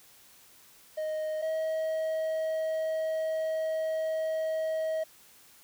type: tone pair in turn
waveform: triangle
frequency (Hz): 622.3 / 636.1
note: D#5 / D#5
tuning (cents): 0 / +38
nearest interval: unison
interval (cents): 38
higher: second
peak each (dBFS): -28 / -26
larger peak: second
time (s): 0.97-1.42 / 1.42-5.04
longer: second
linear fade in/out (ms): 10
effects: white hiss -57 dBFS RMS until 5.63 s